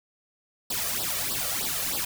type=noise with flanger; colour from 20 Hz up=white; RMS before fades=-29 dBFS; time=0.7-2.05 s; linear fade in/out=5 ms; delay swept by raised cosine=0.22 to 1.72 ms; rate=3.2 Hz; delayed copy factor=+0.85; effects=none